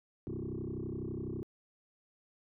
sine tone with frequency modulation, 233.1 Hz, A#3, in tune, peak -35 dBFS, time 0.27-1.43 s, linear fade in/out 0 ms, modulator 32 Hz, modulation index 4.9, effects tanh soft clip ceiling -32 dBFS

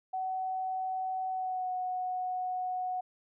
sine tone with pitch glide, 752 to 735.7 Hz, F#5 to F#5, +28 to -10 cents, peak -31 dBFS, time 0.13-3.01 s, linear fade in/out 10 ms, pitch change -38 cents, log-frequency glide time 1.3-1.71 s, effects none

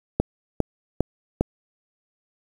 click train, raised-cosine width 2 ms, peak -5 dBFS, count 4, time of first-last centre 0.2-1.41 s, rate 2.48 Hz, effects 7-bit

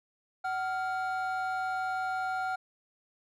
triangle tone pair together, 751 / 1396.9 Hz, F#5 / F6, +26 / 0 cents, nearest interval major seventh, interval 1074 cents, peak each -29 / -32 dBFS, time 0.44-2.56 s, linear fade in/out 10 ms, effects tanh soft clip ceiling -22 dBFS

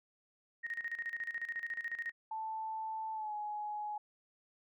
sine tone with tremolo, 1864.7 Hz, A#6, in tune, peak -35 dBFS, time 0.63-2.12 s, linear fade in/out 20 ms, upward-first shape square, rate 14 Hz, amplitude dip 75%
sine tone with pitch glide, 880 to 839.8 Hz, A5 to G#5, 0 to +19 cents, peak -37 dBFS, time 2.31-3.98 s, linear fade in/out 5 ms, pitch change -81 cents, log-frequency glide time 3.13-3.34 s
effects none

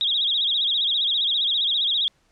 sine tone with vibrato, 3520 Hz, A7, in tune, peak -19 dBFS, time 0.01-2.08 s, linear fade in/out 0 ms, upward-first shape sine, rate 15 Hz, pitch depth 160 cents each way, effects pink hiss -64 dBFS RMS until 2.31 s + low-pass 8000 Hz 12 dB/octave

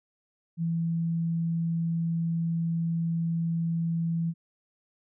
sine tone, 166.3 Hz, E3, 16 cents sharp, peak -25 dBFS, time 0.57-4.34 s, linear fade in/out 50 ms, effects none

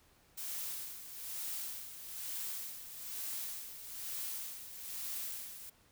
blue noise with tremolo, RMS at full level -40 dBFS, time 0.37-5.7 s, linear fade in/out 10 ms, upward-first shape sine, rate 1.1 Hz, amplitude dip 65%, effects pink hiss -67 dBFS RMS until 5.91 s

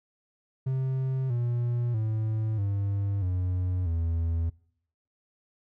triangle tone with pitch steps, 131.7 / 120.07 / 109.47 / 99.81 / 91 / 82.97 Hz, C3 / B2 / A2 / G2 / F#2 / E2, +12 / -48 / -8 / +32 / -28 / +12 cents, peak -23 dBFS, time 0.66-4.5 s, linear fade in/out 10 ms, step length 640 ms, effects noise-tail reverb RT60 0.7 s tail -24 dB re dry

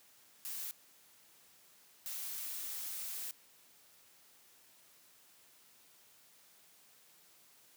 blue noise bursts at uneven times, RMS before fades -42 dBFS, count 2, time 0.45-0.71 / 2.06-3.31 s, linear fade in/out 0 ms, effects white hiss -64 dBFS RMS until 7.76 s + high-pass 100 Hz 12 dB/octave

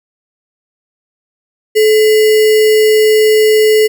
sine tone with sample-and-hold, 431.6 Hz, A4, 33 cents flat, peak -5 dBFS, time 1.75-3.88 s, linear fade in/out 20 ms, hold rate 2450 Hz, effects none

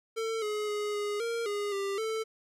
square tone with pitch steps, 448.8 / 421.7 / 417 / 413.3 / 464 / 410.5 / 395.7 / 442.1 Hz, A4 / G#4 / G#4 / G#4 / A#4 / G#4 / G4 / A4, +34 / +26 / +7 / -8 / -8 / -20 / +16 / +8 cents, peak -31 dBFS, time 0.16-2.24 s, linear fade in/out 20 ms, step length 260 ms, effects low-pass 10000 Hz 12 dB/octave + 12-bit

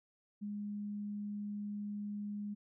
sine tone, 206.2 Hz, G#3, 12 cents flat, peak -38 dBFS, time 0.41-2.55 s, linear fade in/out 20 ms, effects none

